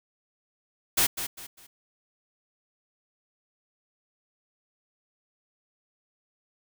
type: noise with echo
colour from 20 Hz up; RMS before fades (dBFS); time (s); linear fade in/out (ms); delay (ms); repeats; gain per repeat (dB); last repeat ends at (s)
white; -22; 0.97-1.07; 10; 200; 3; -10; 1.67
effects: none